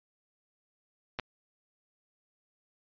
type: clicks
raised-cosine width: 0.3 ms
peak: -18 dBFS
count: 2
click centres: 1.189 / 1.197 s
effects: resampled to 11025 Hz